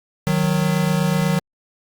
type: tone pair together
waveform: square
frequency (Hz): 155.56 / 183.66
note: D#3 / F#3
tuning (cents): 0 / -13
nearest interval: minor third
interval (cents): 287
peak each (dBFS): -20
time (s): 0.27-1.39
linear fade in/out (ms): 0
effects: Opus 48 kbps

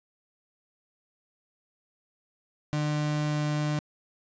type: tone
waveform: 35% pulse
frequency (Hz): 149.8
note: D3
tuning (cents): +35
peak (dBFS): -24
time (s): 2.73-3.79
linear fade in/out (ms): 0
effects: resampled to 16000 Hz + 10-bit

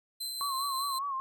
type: tone with tremolo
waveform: sawtooth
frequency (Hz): 4083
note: C8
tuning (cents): -43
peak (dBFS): -31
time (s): 0.2-0.99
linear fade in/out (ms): 10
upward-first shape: sine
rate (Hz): 5.4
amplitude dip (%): 25
type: tone with vibrato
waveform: sine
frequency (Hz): 1097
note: C#6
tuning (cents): -18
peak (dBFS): -31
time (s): 0.41-1.2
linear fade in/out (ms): 0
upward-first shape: sine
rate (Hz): 5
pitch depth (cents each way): 74
effects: none

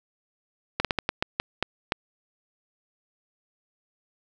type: slowing click train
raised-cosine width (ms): 0.3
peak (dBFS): -7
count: 9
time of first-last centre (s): 0.8-1.921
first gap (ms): 47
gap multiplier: 1.3
effects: none

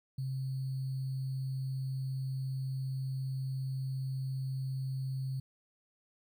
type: tone with sample-and-hold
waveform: sine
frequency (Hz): 132.7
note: C3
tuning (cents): +25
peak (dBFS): -33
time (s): 0.18-5.4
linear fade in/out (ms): 5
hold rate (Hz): 4410
effects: none

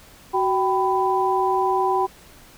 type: tone cluster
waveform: sine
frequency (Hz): 374.3 / 777 / 996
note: F#4 / G5 / B5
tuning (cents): +20 / -16 / +14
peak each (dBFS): -22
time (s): 0.33-2.07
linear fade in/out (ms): 20
effects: pink hiss -48 dBFS RMS until 2.57 s

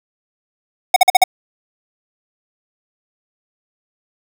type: tone bursts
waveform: square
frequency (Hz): 740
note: F#5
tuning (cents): 0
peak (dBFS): -5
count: 5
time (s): 0.94-1.239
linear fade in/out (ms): 5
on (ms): 23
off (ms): 46
effects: none

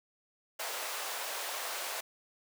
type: high-pass noise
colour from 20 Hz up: pink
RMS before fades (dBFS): -38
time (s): 0.59-2.01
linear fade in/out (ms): 10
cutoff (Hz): 540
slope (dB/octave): 24
effects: none

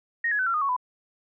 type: tone with pitch steps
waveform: sine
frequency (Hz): 1864.7 / 1680.6 / 1514.6 / 1365 / 1230.2 / 1108.8 / 999.3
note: A#6 / G#6 / F#6 / F6 / D#6 / C#6 / B5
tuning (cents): 0 / +20 / +40 / -40 / -20 / 0 / +20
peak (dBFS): -22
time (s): 0.24-0.765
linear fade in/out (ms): 5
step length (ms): 75
effects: none

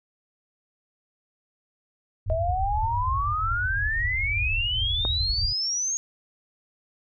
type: low-pass noise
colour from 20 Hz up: white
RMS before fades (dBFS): -29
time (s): 2.26-5.53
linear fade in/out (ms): 10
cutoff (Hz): 110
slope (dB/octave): 96
type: exponential sweep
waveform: sine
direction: up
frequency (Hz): 629 to 6630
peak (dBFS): -24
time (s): 2.3-5.97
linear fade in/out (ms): 0
type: click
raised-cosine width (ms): 1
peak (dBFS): -16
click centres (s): 5.051
effects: none

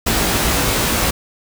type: noise with comb filter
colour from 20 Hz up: pink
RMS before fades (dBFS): -17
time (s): 0.06-1.11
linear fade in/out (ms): 10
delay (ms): 18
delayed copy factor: +0.7
effects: none

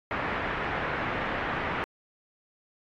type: low-pass noise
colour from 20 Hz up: white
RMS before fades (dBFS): -31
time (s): 0.11-1.84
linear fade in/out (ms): 0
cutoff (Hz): 2000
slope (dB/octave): 24
effects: AAC 48 kbps

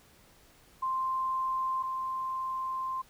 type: tone pair in turn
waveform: sine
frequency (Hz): 1046.5 / 1046.5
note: C6 / C6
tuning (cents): 0 / 0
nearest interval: unison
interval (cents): 0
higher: neither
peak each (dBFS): -28 / -31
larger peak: first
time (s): 0.82-1.83 / 1.83-3.02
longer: second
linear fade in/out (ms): 10
effects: pink hiss -60 dBFS RMS until 3.09 s

